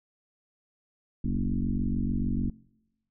sine tone with frequency modulation, 125.7 Hz, B2, 31 cents sharp, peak -25 dBFS, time 1.24-2.5 s, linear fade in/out 5 ms, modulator 46.8 Hz, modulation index 3.2, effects noise-tail reverb RT60 1.0 s tail -25 dB re dry

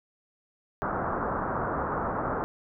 white low-pass noise, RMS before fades -30 dBFS, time 0.82-2.44 s, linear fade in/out 0 ms, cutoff 1400 Hz, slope 48 dB/octave, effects none

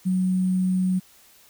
sine tone with sample-and-hold, 185 Hz, F#3, in tune, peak -19 dBFS, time 0.05-1 s, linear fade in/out 20 ms, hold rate 8820 Hz, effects white hiss -54 dBFS RMS until 1.49 s

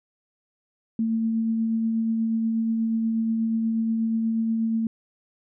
sine tone with tremolo, 225.1 Hz, A3, 40 cents sharp, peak -20 dBFS, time 0.99-4.87 s, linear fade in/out 2 ms, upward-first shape triangle, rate 8.3 Hz, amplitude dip 25%, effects none

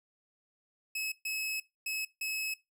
sawtooth tone bursts at uneven times, 2578 Hz, E7, 39 cents flat, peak -30 dBFS, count 4, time 0.95-1.12 / 1.25-1.6 / 1.86-2.05 / 2.21-2.54 s, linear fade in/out 5 ms, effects noise-tail reverb RT60 0.2 s tail -20 dB re dry

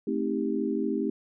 sine chord, A half-diminished seventh, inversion none, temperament just, 220 / 264 / 316.8 / 396 Hz, A3 / C4 / Eb4 / G4, 0 / +16 / +31 / +18 cents, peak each -31 dBFS, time 0.07-1.1 s, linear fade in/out 5 ms, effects none

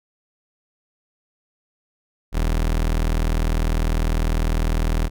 35% pulse tone, 40 Hz, D#1, 49 cents sharp, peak -16 dBFS, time 2.32-5.1 s, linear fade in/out 50 ms, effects none

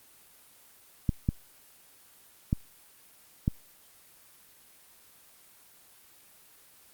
clicks, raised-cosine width 5 ms, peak -12 dBFS, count 4, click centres 1.092 / 1.289 / 2.529 / 3.479 s, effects white hiss -57 dBFS RMS until 6.93 s + Opus 24 kbps

